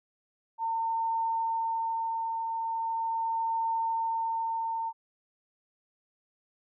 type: tone with tremolo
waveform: sine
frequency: 907 Hz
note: A#5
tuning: 48 cents flat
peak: -26 dBFS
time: 0.58-4.93 s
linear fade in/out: 50 ms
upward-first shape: triangle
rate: 0.4 Hz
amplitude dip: 35%
effects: none